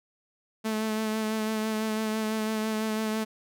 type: tone with vibrato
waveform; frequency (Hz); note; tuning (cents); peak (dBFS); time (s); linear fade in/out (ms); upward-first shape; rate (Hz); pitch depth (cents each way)
sawtooth; 217.9; A3; -17; -23; 0.64-3.25; 20; sine; 6; 21
effects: none